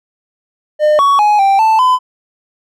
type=tone with pitch steps; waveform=triangle; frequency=605 / 1120 / 837 / 785 / 882 / 1013 Hz; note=D#5 / C#6 / G#5 / G5 / A5 / B5; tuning=-49 / +18 / +13 / +2 / +4 / +44 cents; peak=-5 dBFS; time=0.79-1.99 s; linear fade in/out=50 ms; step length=200 ms; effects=none